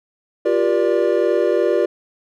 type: chord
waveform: triangle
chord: G minor seventh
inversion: third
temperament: equal with one note detuned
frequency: 349.2 / 392 / 477.1 / 587.3 Hz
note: F4 / G4 / Bb4 / D5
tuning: 0 / 0 / +40 / 0 cents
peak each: -18 dBFS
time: 0.45-1.86 s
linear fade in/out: 10 ms
effects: none